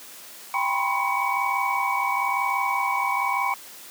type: tone cluster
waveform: sine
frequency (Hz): 792 / 971 / 1012 / 1077 / 2257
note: G5 / B5 / B5 / C6 / C#7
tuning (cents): +18 / -30 / +42 / +50 / +31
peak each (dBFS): -28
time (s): 0.54-3.54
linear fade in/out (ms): 2
effects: white hiss -43 dBFS RMS until 3.9 s + high-pass 200 Hz 12 dB/octave